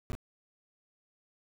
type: noise with echo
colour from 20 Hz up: brown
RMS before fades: -34 dBFS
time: 0.1-0.12 s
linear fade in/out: 0 ms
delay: 31 ms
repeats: 1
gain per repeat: -4 dB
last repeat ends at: 0.151 s
effects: none